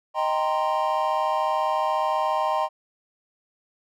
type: chord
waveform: triangle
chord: C minor seventh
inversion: first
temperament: equal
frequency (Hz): 622.3 / 784 / 932.3 / 1046.5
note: Eb5 / G5 / Bb5 / C6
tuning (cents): 0 / 0 / 0 / 0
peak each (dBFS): -25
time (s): 0.14-2.69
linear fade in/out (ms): 50
effects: none